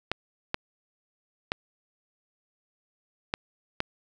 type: clicks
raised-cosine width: 0.3 ms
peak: -10 dBFS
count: 5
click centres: 0.116 / 0.544 / 1.519 / 3.339 / 3.804 s
effects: none